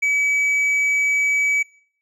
sine tone with tanh clipping, 2284 Hz, D7, 49 cents flat, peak -17 dBFS, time 0.02-1.63 s, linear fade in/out 10 ms, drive 4 dB, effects noise-tail reverb RT60 0.6 s tail -23 dB re dry

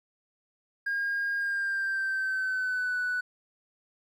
triangle tone with pitch glide, 1620 to 1485.5 Hz, G#6 to F#6, -43 to +6 cents, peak -24 dBFS, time 0.86-3.21 s, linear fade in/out 10 ms, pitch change -151 cents, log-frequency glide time 1.39-2.98 s, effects tanh soft clip ceiling -23 dBFS

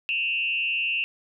sine tone with frequency modulation, 2700 Hz, E7, 41 cents sharp, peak -23 dBFS, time 0.09-1.04 s, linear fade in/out 0 ms, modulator 169 Hz, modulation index 0.82, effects none

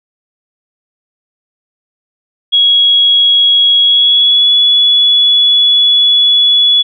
sine tone with pitch glide, 3322 to 3404 Hz, G#7 to G#7, 0 to +42 cents, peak -5 dBFS, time 2.52-6.83 s, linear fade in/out 20 ms, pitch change +42 cents, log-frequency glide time 3.81-4.5 s, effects none

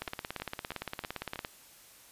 two click trains, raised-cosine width 0.3 ms, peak -23 / -19 dBFS, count 5 / 26, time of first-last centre 0.08-1.358 / 0.02-1.449 s, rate 3.13 / 17.5 Hz, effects white hiss -56 dBFS RMS until 2.11 s + resampled to 32000 Hz

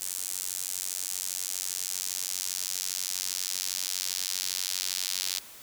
square tone with high-pass filter sweep, 46.25 Hz, F#1, in tune, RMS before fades -33 dBFS, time 0.01-5.39 s, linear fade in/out 0 ms, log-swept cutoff 7800 to 4600 Hz, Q 1.5, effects white hiss -48 dBFS RMS until 5.62 s

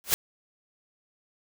white noise with exponential growth, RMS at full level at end -17 dBFS, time 0.04-0.14 s, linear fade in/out 0 ms, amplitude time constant 21 ms, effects none

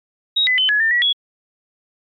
sine tone with pitch steps, 3795 / 2009 / 3047 / 1691 / 1800 / 1931 / 3358 Hz, A#7 / B6 / G7 / G#6 / A6 / B6 / G#7, +30 / +29 / -50 / +31 / +39 / -39 / +18 cents, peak -13 dBFS, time 0.36-1.13 s, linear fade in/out 10 ms, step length 110 ms, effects MP3 96 kbps

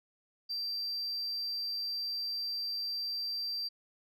sine tone, 4699 Hz, D8, in tune, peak -31 dBFS, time 0.49-3.69 s, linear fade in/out 20 ms, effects tanh soft clip ceiling -32 dBFS

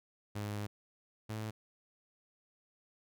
sawtooth tone pair in turn, 103.83 / 108.74 Hz, G#2 / A2, 0 / -20 cents, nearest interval minor second, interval 80 cents, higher second, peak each -33 / -34 dBFS, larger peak first, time 0.35-0.67 / 1.29-1.51 s, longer first, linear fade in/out 10 ms, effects none

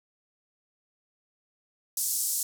white band-pass noise, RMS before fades -29 dBFS, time 1.97-2.43 s, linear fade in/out 2 ms, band 5800 to 13000 Hz, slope 24 dB/octave, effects none

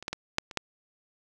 clicks, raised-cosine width 0.2 ms, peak -24 / -14 / -15 / -7 / -24 / -10 dBFS, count 6, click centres 0.026 / 0.081 / 0.13 / 0.384 / 0.512 / 0.573 s, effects none

